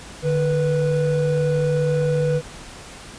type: tone pair together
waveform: triangle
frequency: 150 / 491 Hz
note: D3 / B4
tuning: +37 / -10 cents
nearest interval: octave + major sixth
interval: 2053 cents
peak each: -18 dBFS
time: 0.22-2.42 s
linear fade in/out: 50 ms
effects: pink hiss -39 dBFS RMS until 3.18 s + resampled to 22050 Hz